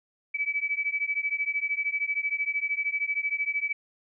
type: beating tone pair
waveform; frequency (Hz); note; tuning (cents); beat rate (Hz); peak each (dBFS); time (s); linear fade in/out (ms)
sine; 2288 / 2301; D7 / D7; -46 / -36; 13; -29; 0.34-3.73; 10
effects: none